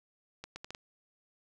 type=accelerating click train; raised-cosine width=0.2 ms; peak=-25 dBFS; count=5; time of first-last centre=0.44-0.749 s; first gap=120 ms; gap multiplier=0.71; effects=none